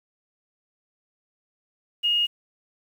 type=tone with quantisation; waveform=sine; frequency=2860 Hz; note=F7; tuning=41 cents sharp; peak=-19 dBFS; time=2.03-2.27 s; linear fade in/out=20 ms; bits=8; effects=none